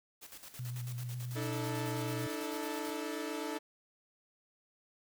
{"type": "noise with tremolo", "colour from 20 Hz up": "white", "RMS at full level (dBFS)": -49, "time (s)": [0.21, 2.97], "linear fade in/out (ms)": 20, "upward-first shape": "square", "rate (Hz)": 9.1, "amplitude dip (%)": 65}
{"type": "tone with vibrato", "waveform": "sine", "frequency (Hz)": 122.6, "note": "B2", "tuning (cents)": -12, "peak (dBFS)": -37, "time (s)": [0.59, 2.27], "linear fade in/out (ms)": 5, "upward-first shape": "sine", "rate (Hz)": 7.4, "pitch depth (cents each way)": 27}
{"type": "chord", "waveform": "sawtooth", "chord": "D suspended second", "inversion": "none", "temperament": "equal with one note detuned", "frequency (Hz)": [293.7, 321.7, 440], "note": ["D4", "E4", "A4"], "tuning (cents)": [0, -42, 0], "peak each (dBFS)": -37, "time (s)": [1.35, 3.59], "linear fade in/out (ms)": 20}
{"effects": []}